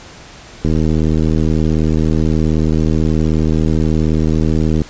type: click train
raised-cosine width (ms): 3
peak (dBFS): -3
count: 329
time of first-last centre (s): 0.65-4.818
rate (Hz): 78.7
effects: pink hiss -37 dBFS RMS until 4.89 s + resampled to 16000 Hz